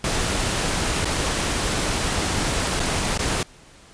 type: noise with dropouts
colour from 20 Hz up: pink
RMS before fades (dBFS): -23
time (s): 0.04-3.43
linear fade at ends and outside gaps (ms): 2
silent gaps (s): 1.047-1.054 / 2.796-2.8 / 3.176-3.191
effects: pink hiss -49 dBFS RMS until 3.93 s + resampled to 22050 Hz